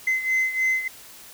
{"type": "beating tone pair", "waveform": "sine", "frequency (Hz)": [2052, 2055.3], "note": ["C7", "C7"], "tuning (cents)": [-34, -31], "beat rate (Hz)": 3.3, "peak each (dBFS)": [-20, -24], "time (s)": [0.07, 0.88], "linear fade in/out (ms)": 5, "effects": ["tanh soft clip ceiling -17 dBFS", "white hiss -45 dBFS RMS until 1.33 s"]}